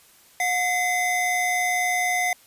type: tone pair together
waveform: square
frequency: 723 / 2045 Hz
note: F#5 / C7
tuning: -40 / -40 cents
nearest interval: octave + tritone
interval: 1800 cents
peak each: -25 / -24 dBFS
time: 0.4-2.33 s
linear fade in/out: 2 ms
effects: white hiss -54 dBFS RMS until 2.46 s + resampled to 32000 Hz